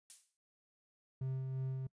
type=noise with exponential decay; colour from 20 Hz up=violet; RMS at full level=-44 dBFS; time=0.1-0.37 s; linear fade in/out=0 ms; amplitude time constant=57 ms
type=tone with tremolo; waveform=triangle; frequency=131.7 Hz; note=C3; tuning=12 cents sharp; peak=-33 dBFS; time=1.21-1.87 s; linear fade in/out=5 ms; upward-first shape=sine; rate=2.9 Hz; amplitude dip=30%
effects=noise-tail reverb RT60 0.1 s tail -25 dB re dry + resampled to 22050 Hz